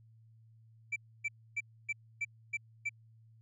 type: tone bursts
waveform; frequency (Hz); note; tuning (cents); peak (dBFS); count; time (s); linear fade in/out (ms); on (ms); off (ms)
triangle; 2329; D7; -15; -30; 7; 0.92-2.894; 10; 42; 280
effects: added 112 Hz sine -58 dBFS peak until 3.41 s + resampled to 24000 Hz